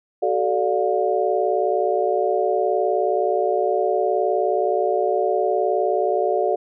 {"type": "tone cluster", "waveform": "sine", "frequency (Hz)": [377.9, 437.2, 587, 709], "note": ["F#4", "A4", "D5", "F5"], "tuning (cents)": [37, -11, -1, 26], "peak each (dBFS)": -23, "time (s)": [0.22, 6.56], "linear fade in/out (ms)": 10, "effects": []}